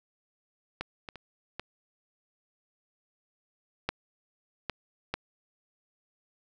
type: clicks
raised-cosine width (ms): 0.3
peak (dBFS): -17 / -23 / -28 / -19 / -12 / -15 / -14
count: 7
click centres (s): 0.81 / 1.088 / 1.157 / 1.596 / 3.89 / 4.697 / 5.14
effects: none